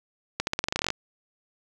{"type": "accelerating click train", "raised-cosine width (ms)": 0.2, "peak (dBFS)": -8, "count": 14, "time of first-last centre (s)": [0.4, 0.904], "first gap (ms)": 71, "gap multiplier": 0.89, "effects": []}